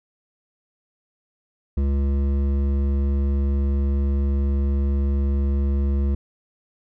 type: tone with hard clipping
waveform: sine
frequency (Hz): 69.4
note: C#2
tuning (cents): +3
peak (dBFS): -20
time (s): 1.77-6.15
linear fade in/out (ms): 5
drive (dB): 11
effects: none